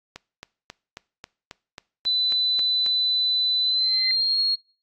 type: click train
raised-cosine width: 0.2 ms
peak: -19 dBFS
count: 11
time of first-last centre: 0.16-2.863 s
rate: 3.7 Hz
type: tone with pitch glide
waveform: sine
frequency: 4000 to 4287 Hz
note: B7 to C8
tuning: +21 to +41 cents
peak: -19 dBFS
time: 2.05-4.56 s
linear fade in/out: 20 ms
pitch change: +120 cents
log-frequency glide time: 3.62-4.42 s
type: tone with exponential growth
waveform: sine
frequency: 2051 Hz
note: C7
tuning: 35 cents flat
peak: -23 dBFS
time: 3.76-4.11 s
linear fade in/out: 1 ms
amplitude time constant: 75 ms
effects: noise-tail reverb RT60 0.4 s tail -23 dB re dry + AAC 64 kbps